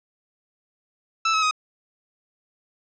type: tone with pitch steps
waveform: sawtooth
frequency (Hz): 1318.5 / 1286.9 / 1256.1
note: E6 / E6 / D#6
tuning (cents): 0 / -42 / +16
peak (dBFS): -15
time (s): 1.25-1.511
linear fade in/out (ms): 5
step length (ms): 87
effects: resampled to 16000 Hz + 9-bit